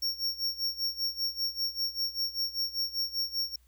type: tone with tremolo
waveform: square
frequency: 5510 Hz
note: F8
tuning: 24 cents flat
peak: -27 dBFS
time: 0.02-3.56 s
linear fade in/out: 5 ms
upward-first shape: sine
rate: 5.1 Hz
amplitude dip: 85%
effects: added 60 Hz sine -60 dBFS peak until 3.67 s + white hiss -70 dBFS RMS until 3.67 s